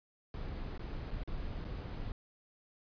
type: noise with dropouts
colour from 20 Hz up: brown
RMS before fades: -40 dBFS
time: 0.34-2.12 s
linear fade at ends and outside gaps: 1 ms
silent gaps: 0.778-0.794 / 1.107-1.111 / 1.235-1.275 / 1.644-1.65 s
effects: resampled to 11025 Hz